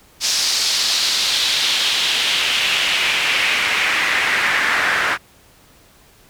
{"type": "noise with band-pass filter sweep", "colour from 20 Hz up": "pink", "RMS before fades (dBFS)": -18, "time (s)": [0.2, 5.18], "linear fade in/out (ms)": 50, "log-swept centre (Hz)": [5200, 1600], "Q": 2.3, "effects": ["pink hiss -50 dBFS RMS until 6.29 s"]}